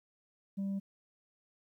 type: tone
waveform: sine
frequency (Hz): 196.3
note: G3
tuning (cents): +3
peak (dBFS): -30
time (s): 0.57-0.8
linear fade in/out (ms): 20
effects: tanh soft clip ceiling -32 dBFS + 12-bit